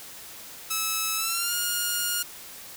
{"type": "tone with pitch glide", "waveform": "5% pulse", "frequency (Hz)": [1300, 1425.9], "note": ["E6", "F6"], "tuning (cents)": [-24, 36], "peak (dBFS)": -14, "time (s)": [0.7, 2.23], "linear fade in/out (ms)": 10, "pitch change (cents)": 160, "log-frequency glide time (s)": [1.16, 1.55], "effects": ["white hiss -43 dBFS RMS until 2.76 s"]}